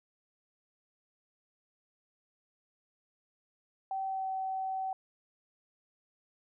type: tone with pitch glide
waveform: sine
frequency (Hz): 770 to 762.5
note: G5 to G5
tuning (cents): -31 to -48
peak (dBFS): -32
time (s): 3.91-4.93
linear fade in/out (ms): 2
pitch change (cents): -17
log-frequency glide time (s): 4.05-4.28
effects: none